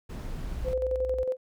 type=noise; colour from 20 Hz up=brown; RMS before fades=-35 dBFS; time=0.09-0.74 s; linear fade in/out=10 ms
type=tone with vibrato; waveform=sine; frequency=60.9 Hz; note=B1; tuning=24 cents flat; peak=-34 dBFS; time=0.52-1.24 s; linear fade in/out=5 ms; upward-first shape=square; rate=20 Hz; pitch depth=12 cents each way
type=tone with tremolo; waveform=sine; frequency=513 Hz; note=C5; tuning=34 cents flat; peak=-24 dBFS; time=0.64-1.37 s; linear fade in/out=50 ms; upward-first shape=square; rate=11 Hz; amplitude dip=45%
effects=none